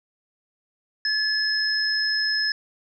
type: tone pair together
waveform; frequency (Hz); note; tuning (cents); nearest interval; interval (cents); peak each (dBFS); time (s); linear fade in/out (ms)
sine; 1717 / 5157; A6 / E8; -43 / -39; octave + perfect fifth; 1904; -24 / -23; 1.05-2.52; 2
effects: none